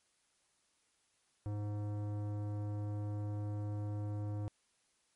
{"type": "tone with tanh clipping", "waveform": "sine", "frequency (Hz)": 103.83, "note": "G#2", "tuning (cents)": 0, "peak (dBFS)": -38, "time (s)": [1.46, 4.48], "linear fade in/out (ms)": 0, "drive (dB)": 16, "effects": ["white hiss -75 dBFS RMS until 5.15 s", "MP3 48 kbps"]}